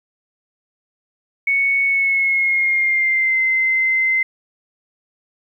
sine tone with pitch glide, 2217 to 2069 Hz, C#7 to C7, 0 to -20 cents, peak -14 dBFS, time 1.47-4.23 s, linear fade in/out 5 ms, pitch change -120 cents, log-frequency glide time 1.85-3.39 s, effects 9-bit

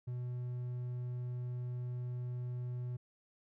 triangle tone, 123.47 Hz, B2, in tune, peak -35 dBFS, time 0.07-2.97 s, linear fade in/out 10 ms, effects none

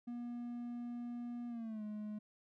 triangle tone with pitch glide, 240 to 211.4 Hz, B3 to G#3, -49 to +31 cents, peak -39 dBFS, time 0.07-2.19 s, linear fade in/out 10 ms, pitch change -220 cents, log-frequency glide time 1.48-1.83 s, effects none

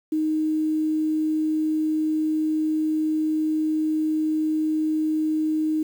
sine tone with quantisation, 311.1 Hz, D#4, in tune, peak -20 dBFS, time 0.12-5.83 s, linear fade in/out 5 ms, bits 8, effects none

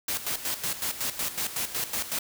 white noise with tremolo, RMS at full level -29 dBFS, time 0.08-2.19 s, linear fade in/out 5 ms, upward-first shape square, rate 5.4 Hz, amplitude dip 70%, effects none

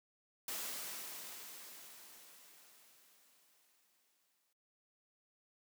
white noise with exponential decay, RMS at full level -41 dBFS, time 0.48-4.53 s, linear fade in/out 2 ms, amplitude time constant 880 ms, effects noise-tail reverb RT60 0.1 s tail -19 dB re dry + high-pass 200 Hz 12 dB/octave

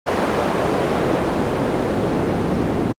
pink noise with band-pass filter sweep, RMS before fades -19 dBFS, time 0.06-2.93 s, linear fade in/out 20 ms, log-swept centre 580 to 250 Hz, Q 0.82, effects high-pass 60 Hz 12 dB/octave + Opus 32 kbps

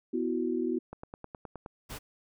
sine chord, B suspended fourth, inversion none, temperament equal with one note detuned, 248.4 / 329.6 / 370 Hz, B3 / E4 / F#4, +10 / 0 / 0 cents, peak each -32 dBFS, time 0.13-0.79 s, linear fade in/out 10 ms
click train, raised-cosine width 1 ms, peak -27 dBFS, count 8, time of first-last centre 0.93-1.661 s, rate 9.57 Hz
pink noise, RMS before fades -41 dBFS, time 1.89-1.99 s, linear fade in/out 20 ms
effects none

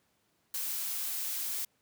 blue noise, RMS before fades -35 dBFS, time 0.54-1.65 s, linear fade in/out 5 ms, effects pink hiss -73 dBFS RMS until 1.81 s + high-pass 100 Hz 12 dB/octave

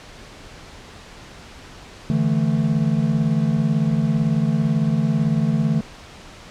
triangle chord, D suspended second, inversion none, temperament equal, 146.83 / 164.81 / 220 Hz, D3 / E3 / A3, 0 / 0 / 0 cents, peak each -19 dBFS, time 2.1-5.81 s, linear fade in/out 0 ms, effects pink hiss -41 dBFS RMS until 6.5 s + low-pass 6000 Hz 12 dB/octave

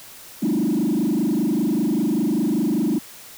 sine tone with frequency modulation, 261.6 Hz, C4, in tune, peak -16 dBFS, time 0.42-2.99 s, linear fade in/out 10 ms, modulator 25.1 Hz, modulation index 2.9, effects tanh soft clip ceiling -15 dBFS + white hiss -42 dBFS RMS until 3.37 s

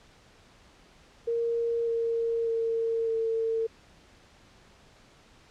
sine tone with pitch steps, 465.5 / 460.7 / 455.9 / 451.2 Hz, A#4 / A#4 / A#4 / A4, -2 / -20 / -39 / +44 cents, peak -25 dBFS, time 1.27-3.67 s, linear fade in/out 10 ms, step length 600 ms, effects pink hiss -57 dBFS RMS until 5.5 s + low-pass 6000 Hz 12 dB/octave

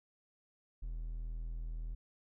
triangle tone, 40.67 Hz, E1, 23 cents flat, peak -36 dBFS, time 0.82-1.95 s, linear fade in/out 10 ms, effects none

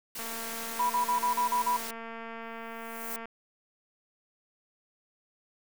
white high-pass noise, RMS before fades -39 dBFS, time 0.15-1.91 s, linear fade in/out 5 ms, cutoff 140 Hz, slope 12 dB/octave
click train, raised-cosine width 0.5 ms, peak -27 dBFS, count 700, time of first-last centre 0.19-3.256 s, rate 228 Hz
sine tone bursts, 981 Hz, B5, 12 cents flat, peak -24 dBFS, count 7, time 0.79-1.77 s, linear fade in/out 10 ms, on 110 ms, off 35 ms
violet noise with exponential growth, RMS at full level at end -35 dBFS, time 2.42-3.16 s, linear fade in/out 1 ms, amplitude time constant 160 ms
effects none

